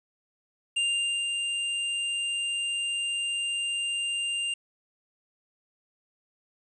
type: tone with ADSR envelope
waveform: square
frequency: 2795 Hz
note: F7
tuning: 1 cent sharp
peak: -24 dBFS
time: 0.76-4.54 s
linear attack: 10 ms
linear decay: 490 ms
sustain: -4 dB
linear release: 4 ms
effects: resampled to 24000 Hz + 10-bit